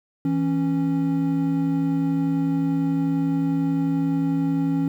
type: tone pair together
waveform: triangle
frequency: 163.8 / 275.1 Hz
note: E3 / C#4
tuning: -11 / -13 cents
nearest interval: major sixth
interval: 898 cents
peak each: -22 / -19 dBFS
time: 0.25-4.88 s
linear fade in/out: 2 ms
effects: 9-bit